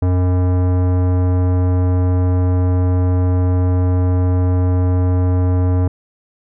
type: tone with tanh clipping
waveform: sine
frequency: 90.7 Hz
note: F#2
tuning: 34 cents flat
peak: -14 dBFS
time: 0.02-5.88 s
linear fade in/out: 5 ms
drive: 18 dB
effects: none